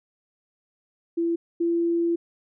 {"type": "tone pair in turn", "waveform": "sine", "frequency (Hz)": [336.6, 338.9], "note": ["E4", "E4"], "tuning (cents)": [36, 48], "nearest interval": "unison", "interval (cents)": 12, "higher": "second", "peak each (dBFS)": [-21, -20], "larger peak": "second", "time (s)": [[1.17, 1.36], [1.6, 2.16]], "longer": "second", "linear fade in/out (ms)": 10, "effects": []}